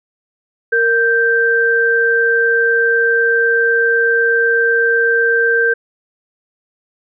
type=tone pair together; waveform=sine; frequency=463.9 / 1568 Hz; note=A#4 / G6; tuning=-8 / 0 cents; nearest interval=octave + major sixth; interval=2108 cents; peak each=-15 / -12 dBFS; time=0.72-5.74 s; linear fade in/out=10 ms; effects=none